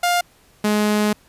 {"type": "tone pair in turn", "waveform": "sawtooth", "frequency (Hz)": [704, 210.3], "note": ["F5", "G#3"], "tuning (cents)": [14, 22], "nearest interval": "octave + major sixth", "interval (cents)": 2092, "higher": "first", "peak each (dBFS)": -12, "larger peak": "neither", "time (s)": [[0.03, 0.21], [0.64, 1.13]], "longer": "second", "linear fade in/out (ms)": 5, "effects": ["pink hiss -54 dBFS RMS until 1.28 s", "resampled to 32000 Hz"]}